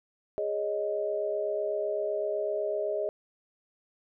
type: chord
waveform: sine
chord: Ab suspended fourth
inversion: none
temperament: equal with one note detuned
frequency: 413.2 / 554.4 / 622.3 Hz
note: Ab4 / Db5 / Eb5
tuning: -9 / 0 / 0 cents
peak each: -32 / -36 / -30 dBFS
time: 0.38-3.09 s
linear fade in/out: 0 ms
effects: none